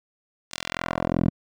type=tone with band-pass filter sweep; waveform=10% pulse; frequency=42.76 Hz; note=F1; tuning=36 cents flat; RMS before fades=-26 dBFS; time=0.51-1.3 s; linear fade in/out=10 ms; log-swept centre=6100 to 190 Hz; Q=0.98; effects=none